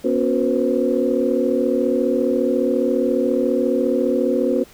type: tone cluster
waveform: sine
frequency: 243.4 / 277.9 / 362.8 / 484 / 524 Hz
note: B3 / C#4 / F#4 / B4 / C5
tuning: -25 / +4 / -34 / -35 / +2 cents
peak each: -22 dBFS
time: 0.04-4.64 s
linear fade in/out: 10 ms
effects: tanh soft clip ceiling -5 dBFS + pink hiss -47 dBFS RMS until 4.73 s